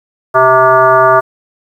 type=tone with frequency modulation; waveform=sine; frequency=912 Hz; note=A#5; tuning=38 cents flat; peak=-4 dBFS; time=0.34-1.21 s; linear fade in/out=20 ms; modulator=262 Hz; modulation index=1.8; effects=7-bit